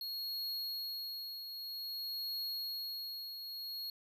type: tone with tremolo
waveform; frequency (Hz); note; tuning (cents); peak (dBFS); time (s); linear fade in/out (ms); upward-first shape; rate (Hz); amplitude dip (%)
square; 4307; C8; +49; -37; 0.01-3.9; 2; triangle; 0.52; 55
effects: none